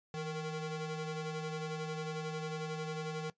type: ring-modulated tone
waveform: 35% pulse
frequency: 311.1 Hz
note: D#4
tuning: in tune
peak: -32 dBFS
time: 0.14-3.3 s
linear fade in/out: 2 ms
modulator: 150 Hz
effects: noise-tail reverb RT60 0.1 s tail -18 dB re dry + resampled to 16000 Hz